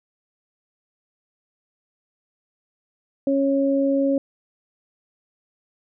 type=tone pair together; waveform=sine; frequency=275.3 / 550.6 Hz; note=C#4 / C#5; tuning=-12 / -12 cents; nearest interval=octave; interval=1200 cents; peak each=-19 / -21 dBFS; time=3.27-4.18 s; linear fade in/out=2 ms; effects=none